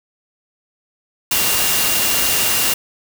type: tone in noise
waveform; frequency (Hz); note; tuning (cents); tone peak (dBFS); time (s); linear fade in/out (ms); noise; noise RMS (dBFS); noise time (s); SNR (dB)
sine; 2794; F7; 0; -25; 1.31-2.74; 5; white; -17; 1.31-2.74; -11
effects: none